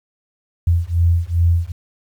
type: beating tone pair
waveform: sine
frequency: 84 / 86.5 Hz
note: E2 / F2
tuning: +33 / -16 cents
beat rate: 2.5 Hz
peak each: -16 dBFS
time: 0.67-1.72 s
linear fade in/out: 5 ms
effects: 8-bit